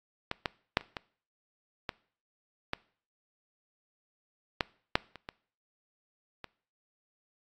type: clicks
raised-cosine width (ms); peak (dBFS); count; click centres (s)
0.3; -15 / -13 / -7 / -30 / -19 / -16 / -14 / -10 / -6 / -28 / -22 / -24; 12; 0.314 / 0.458 / 0.771 / 0.81 / 0.968 / 1.892 / 2.734 / 4.608 / 4.955 / 5.157 / 5.289 / 6.443
effects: noise-tail reverb RT60 0.5 s tail -22 dB re dry + AAC 64 kbps